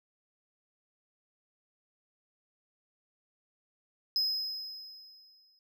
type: tone with exponential decay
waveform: triangle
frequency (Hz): 5090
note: D#8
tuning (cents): +39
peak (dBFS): -24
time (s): 4.16-5.59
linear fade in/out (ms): 1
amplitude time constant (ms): 310
effects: none